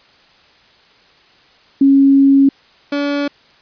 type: tone pair in turn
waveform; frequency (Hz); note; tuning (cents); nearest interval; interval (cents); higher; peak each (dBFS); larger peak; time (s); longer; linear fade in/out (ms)
sine / 30% pulse; 274.8 / 286.3; C#4 / D4; -15 / -44; minor second; 71; second; -6 / -13; first; 1.81-2.49 / 2.92-3.28; first; 5
effects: white hiss -49 dBFS RMS until 3.61 s + resampled to 11025 Hz